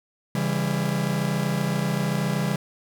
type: chord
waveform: 45% pulse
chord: C# diminished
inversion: none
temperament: just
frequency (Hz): 138.59 / 166.31 / 199.57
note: C#3 / E3 / G3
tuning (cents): 0 / +16 / +31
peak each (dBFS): -27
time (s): 0.35-2.56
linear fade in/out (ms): 2
effects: none